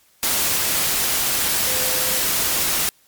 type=tone in noise; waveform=sine; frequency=512 Hz; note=C5; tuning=38 cents flat; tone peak=-31 dBFS; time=1.67-2.2 s; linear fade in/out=0 ms; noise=white; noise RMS=-20 dBFS; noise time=0.23-2.89 s; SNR=-14 dB; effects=white hiss -57 dBFS RMS until 3.07 s + MP3 96 kbps